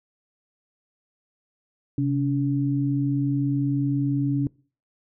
sine tone pair together, 133.98 / 283.9 Hz, C3 / C#4, +41 / +41 cents, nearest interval octave + minor second, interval 1300 cents, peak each -23 dBFS, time 1.98-4.47 s, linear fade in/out 2 ms, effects noise-tail reverb RT60 0.4 s tail -23 dB re dry

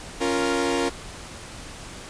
sawtooth chord, Bb minor, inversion first, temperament equal, 277.2 / 349.2 / 466.2 Hz, Db4 / F4 / Bb4, 0 / 0 / 0 cents, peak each -22 dBFS, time 0.2-0.9 s, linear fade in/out 20 ms, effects pink hiss -39 dBFS RMS until 2.09 s + resampled to 22050 Hz

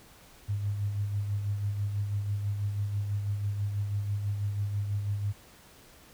sine tone with tremolo, 101.9 Hz, G#2, 32 cents flat, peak -26 dBFS, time 0.48-5.33 s, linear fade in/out 20 ms, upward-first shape sine, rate 6.1 Hz, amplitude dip 45%, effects pink hiss -55 dBFS RMS until 6.13 s

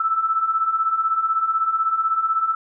sine beating tone pair, 1306 / 1322 Hz, E6 / E6, -17 / +5 cents, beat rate 16 Hz, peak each -24 / -19 dBFS, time 0-2.55 s, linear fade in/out 5 ms, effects none

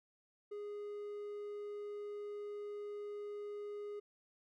triangle tone, 413.1 Hz, G#4, 9 cents flat, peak -40 dBFS, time 0.51-4 s, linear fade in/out 10 ms, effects none

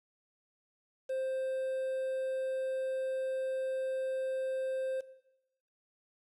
triangle tone with quantisation, 525 Hz, C5, 6 cents sharp, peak -30 dBFS, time 1.09-5.01 s, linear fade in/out 10 ms, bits 9, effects noise-tail reverb RT60 0.9 s tail -17 dB re dry + low-pass 9000 Hz 12 dB/octave

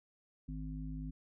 harmonic tone, 51.91 Hz, G#1, in tune, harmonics 1 / 3 / 5, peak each -42 / -44 / -45 dBFS, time 0.48-1.11 s, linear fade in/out 10 ms, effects none

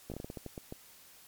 slowing click train, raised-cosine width 2 ms, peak -27 dBFS, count 11, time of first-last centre 0.1-0.724 s, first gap 17 ms, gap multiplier 1.27, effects white hiss -57 dBFS RMS until 1.27 s + MP3 96 kbps

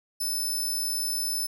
15% pulse tone, 5274 Hz, E8, in tune, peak -21 dBFS, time 0.2-1.47 s, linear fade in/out 10 ms, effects none

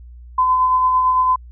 sine tone with tremolo, 1019 Hz, C6, 46 cents flat, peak -11 dBFS, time 0.38-1.36 s, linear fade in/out 5 ms, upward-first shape sine, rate 8.9 Hz, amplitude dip 30%, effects added 60 Hz sine -36 dBFS peak until 1.51 s

